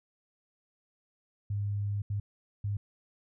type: tone bursts at uneven times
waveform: sine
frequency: 101.9 Hz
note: G#2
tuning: 32 cents flat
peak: -29 dBFS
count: 3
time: 1.5-2.02 / 2.1-2.2 / 2.64-2.77 s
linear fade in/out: 5 ms
effects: none